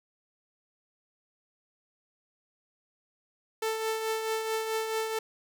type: tone with tremolo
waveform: sawtooth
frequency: 442.4 Hz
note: A4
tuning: 9 cents sharp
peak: -23 dBFS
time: 3.62-5.19 s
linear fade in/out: 5 ms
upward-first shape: triangle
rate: 4.6 Hz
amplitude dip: 50%
effects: none

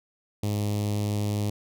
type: tone with notch filter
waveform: sawtooth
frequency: 103.83 Hz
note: G#2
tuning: in tune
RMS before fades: -27 dBFS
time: 0.43-1.5 s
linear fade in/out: 5 ms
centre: 1500 Hz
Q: 0.57
effects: none

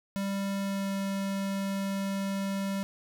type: tone with pitch glide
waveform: square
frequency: 197.1 to 195.96 Hz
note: G3 to G3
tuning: +10 to 0 cents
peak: -30 dBFS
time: 0.16-2.83 s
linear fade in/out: 0 ms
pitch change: -10 cents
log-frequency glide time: 0.61-0.92 s
effects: none

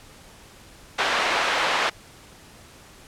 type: band-pass noise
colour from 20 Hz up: pink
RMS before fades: -23 dBFS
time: 0.98-1.9 s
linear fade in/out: 10 ms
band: 720 to 3100 Hz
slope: 12 dB/octave
effects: pink hiss -48 dBFS RMS until 3.07 s + low-pass 11000 Hz 12 dB/octave

